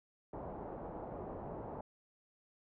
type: low-pass noise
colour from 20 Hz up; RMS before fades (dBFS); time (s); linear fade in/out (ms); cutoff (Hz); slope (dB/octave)
white; -45; 0.33-1.81; 5; 810; 24
effects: none